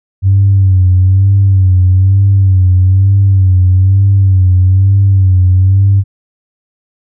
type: tone with vibrato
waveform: sine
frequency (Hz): 95.1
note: F#2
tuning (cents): +48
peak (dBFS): -3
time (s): 0.22-6.04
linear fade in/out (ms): 50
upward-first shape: sine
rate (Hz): 1.1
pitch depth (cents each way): 67
effects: tanh soft clip ceiling 0 dBFS